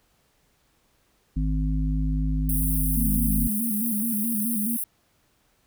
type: harmonic tone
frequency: 51.91 Hz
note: G#1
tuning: in tune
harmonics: 1 / 3 / 5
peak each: -23 / -28 / -30 dBFS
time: 1.36-3.48 s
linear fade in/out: 10 ms
type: high-pass noise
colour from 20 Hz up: white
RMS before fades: -29 dBFS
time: 2.49-4.84 s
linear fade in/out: 2 ms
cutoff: 9100 Hz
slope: 96 dB/octave
type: tone with vibrato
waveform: sine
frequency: 220 Hz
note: A3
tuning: in tune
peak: -25 dBFS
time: 2.96-4.77 s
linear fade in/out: 10 ms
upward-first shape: square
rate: 4.7 Hz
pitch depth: 88 cents each way
effects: pink hiss -66 dBFS RMS until 5.66 s